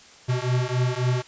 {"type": "beating tone pair", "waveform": "square", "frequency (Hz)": [123.47, 127.17], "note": ["B2", "C3"], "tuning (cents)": [0, -49], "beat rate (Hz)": 3.7, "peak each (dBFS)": -25, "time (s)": [0.28, 1.23], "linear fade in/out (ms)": 20, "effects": ["white hiss -49 dBFS RMS until 1.27 s", "resampled to 16000 Hz"]}